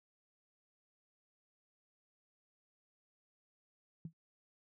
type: tone with exponential decay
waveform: sine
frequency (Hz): 162.7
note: E3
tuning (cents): -22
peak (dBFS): -38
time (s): 4.05-4.13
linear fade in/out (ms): 2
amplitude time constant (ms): 17
effects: high-pass 60 Hz 12 dB/octave